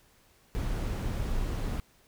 brown noise, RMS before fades -31 dBFS, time 0.55-1.8 s, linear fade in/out 0 ms, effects pink hiss -63 dBFS RMS until 2.07 s

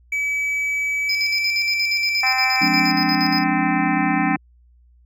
triangle tone with pitch glide, 2288 to 2335 Hz, D7 to D7, -46 to -11 cents, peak -18 dBFS, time 0.12-2.91 s, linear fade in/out 5 ms, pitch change +35 cents, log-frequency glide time 1.02-1.52 s
triangle tone with tremolo, 5050 Hz, D#8, 25 cents sharp, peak -19 dBFS, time 1.09-3.44 s, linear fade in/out 5 ms, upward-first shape square, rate 8.5 Hz, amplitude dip 70%
harmonic tone, 258.8 Hz, C4, 19 cents flat, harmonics 3 / 4 / 5 / 6 / 7 / 8 / 9 / 10, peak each -23 / -29 / -31 / -34 / -27 / -31 / -29 / -35 dBFS, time 2.23-4.36 s, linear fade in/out 2 ms
sine chord, D half-diminished seventh, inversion first, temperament just, 176.2 / 211.4 / 264.3 / 293.7 Hz, F3 / Ab3 / C4 / D4, +16 / +31 / +18 / 0 cents, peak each -25 / -26 / -25 / -22 dBFS, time 2.61-4.37 s, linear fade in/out 10 ms
effects added 60 Hz sine -50 dBFS peak until 5.05 s

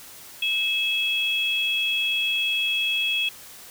sine tone pair together, 2600 / 3317 Hz, E7 / G#7, -24 / -3 cents, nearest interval major third, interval 421 cents, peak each -24 dBFS, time 0.42-3.29 s, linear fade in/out 5 ms, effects white hiss -44 dBFS RMS until 3.7 s

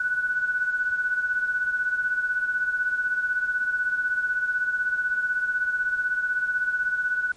sine beating tone pair, 1480 / 1496 Hz, F#6 / F#6, 0 / +19 cents, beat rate 16 Hz, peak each -23 / -30 dBFS, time 0-7.32 s, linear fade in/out 5 ms, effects pink hiss -54 dBFS RMS until 7.36 s + MP3 48 kbps

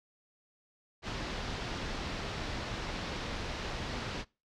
pink low-pass noise, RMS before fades -38 dBFS, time 1.02-4.25 s, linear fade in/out 50 ms, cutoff 5200 Hz, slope 24 dB/octave, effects noise-tail reverb RT60 0.3 s tail -24 dB re dry

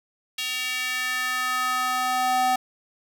square tone with high-pass filter sweep, 253.5 Hz, B3, 45 cents sharp, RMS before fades -25 dBFS, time 0.38-2.56 s, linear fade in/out 5 ms, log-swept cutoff 2900 to 690 Hz, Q 2.5, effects none

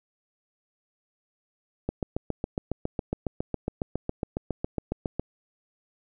click train, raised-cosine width 2 ms, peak -14 dBFS, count 25, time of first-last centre 1.89-5.196 s, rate 7.26 Hz, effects none

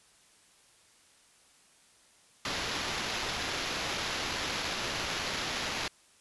violet noise with sample-and-hold, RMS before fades -34 dBFS, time 2.45-5.88 s, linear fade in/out 2 ms, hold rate 8820 Hz, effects white hiss -62 dBFS RMS until 6.2 s + resampled to 24000 Hz

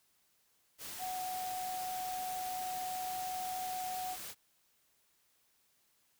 sine tone in noise, 740 Hz, F#5, in tune, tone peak -37 dBFS, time 0.98-4.17 s, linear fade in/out 50 ms, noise white, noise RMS -45 dBFS, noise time 0.78-4.35 s, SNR +5 dB, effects white hiss -73 dBFS RMS until 6.19 s

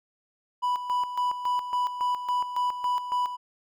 triangle tone with tremolo, 987.8 Hz, B5, in tune, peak -21 dBFS, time 0.62-3.37 s, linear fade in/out 20 ms, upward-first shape square, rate 3.6 Hz, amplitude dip 65%, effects none

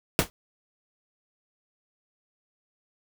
pink noise with exponential decay, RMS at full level -17 dBFS, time 0.19-0.3 s, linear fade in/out 0 ms, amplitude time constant 22 ms, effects none

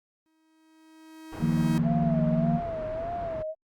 45% pulse tone with exponential growth, 317.7 Hz, D#4, 36 cents sharp, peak -29 dBFS, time 0.26-1.78 s, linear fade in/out 0 ms, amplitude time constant 330 ms
pink low-pass noise, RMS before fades -40 dBFS, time 1.32-3.43 s, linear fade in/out 10 ms, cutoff 1300 Hz, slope 12 dB/octave
sine chord, Eb suspended second, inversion none, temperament equal, 155.56 / 174.61 / 233.1 Hz, Eb3 / F3 / Bb3, 0 / 0 / 0 cents, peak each -26 / -28 / -26 dBFS, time 1.39-2.61 s, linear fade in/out 50 ms
sine tone with vibrato, 659.3 Hz, E5, in tune, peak -30 dBFS, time 1.83-3.55 s, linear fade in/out 50 ms, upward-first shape sine, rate 1.7 Hz, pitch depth 95 cents each way
effects Opus 48 kbps

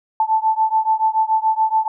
sine beating tone pair, 876 / 883 Hz, A5 / A5, -8 / +6 cents, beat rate 7 Hz, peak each -17 / -18 dBFS, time 0.2-1.88 s, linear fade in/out 2 ms, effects none

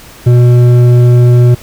sine tone with hard clipping, 122.1 Hz, B2, 19 cents flat, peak -4 dBFS, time 0.26-1.55 s, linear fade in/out 10 ms, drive 8 dB, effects pink hiss -34 dBFS RMS until 1.62 s

